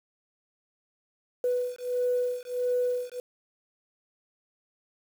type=beating tone pair; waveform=sine; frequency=493.9 / 495.4 Hz; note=B4 / B4; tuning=0 / +5 cents; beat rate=1.5 Hz; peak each=-28 dBFS; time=1.44-3.2 s; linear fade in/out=2 ms; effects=tanh soft clip ceiling -18 dBFS + 8-bit